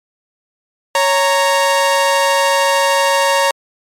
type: tone pair together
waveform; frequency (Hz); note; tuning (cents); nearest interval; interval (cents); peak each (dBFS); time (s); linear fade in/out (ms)
sawtooth; 554.4 / 928.4; C#5 / A#5; 0 / -7; major sixth; 893; -10; 0.95-3.51; 2
effects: low-pass 11000 Hz 12 dB/octave + MP3 96 kbps